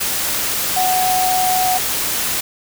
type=tone in noise; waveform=sine; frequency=740 Hz; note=F#5; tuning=in tune; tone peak=-15 dBFS; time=0.76-1.78 s; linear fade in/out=10 ms; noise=white; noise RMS=-20 dBFS; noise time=0-2.41 s; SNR=+2 dB; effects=none